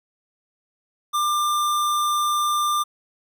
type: tone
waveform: square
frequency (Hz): 1193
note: D6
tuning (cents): +27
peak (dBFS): -20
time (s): 1.13-2.84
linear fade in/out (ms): 20
effects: none